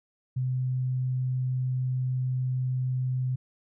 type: tone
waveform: sine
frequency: 128.1 Hz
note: C3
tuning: 36 cents flat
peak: -25 dBFS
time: 0.36-3.36 s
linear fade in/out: 10 ms
effects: none